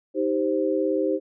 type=chord; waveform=sine; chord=C minor; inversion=first; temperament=just; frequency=314 / 392.4 / 523.3 Hz; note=Eb4 / G4 / C5; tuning=+16 / +2 / 0 cents; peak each=-25 dBFS; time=0.14-1.2 s; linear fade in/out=50 ms; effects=none